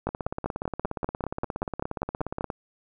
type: two click trains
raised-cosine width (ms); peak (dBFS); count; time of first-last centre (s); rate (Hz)
1; -16 / -13; 42 / 13; 0.09-2.502 / 0.07-2.409; 17 / 5.13
effects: none